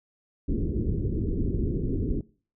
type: low-pass noise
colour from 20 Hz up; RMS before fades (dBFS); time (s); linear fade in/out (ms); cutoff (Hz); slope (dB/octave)
pink; -27; 0.48-2.21; 2; 410; 48
effects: noise-tail reverb RT60 0.4 s tail -21 dB re dry